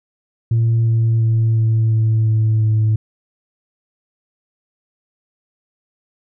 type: tone with pitch steps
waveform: sine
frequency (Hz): 114.7 / 113.71 / 112.73 / 111.76 / 110.79 / 109.84 / 108.89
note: A#2 / A#2 / A2 / A2 / A2 / A2 / A2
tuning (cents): -28 / -43 / +42 / +27 / +12 / -3 / -18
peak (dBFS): -10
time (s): 0.51-2.96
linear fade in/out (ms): 5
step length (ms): 350
effects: tanh soft clip ceiling -10 dBFS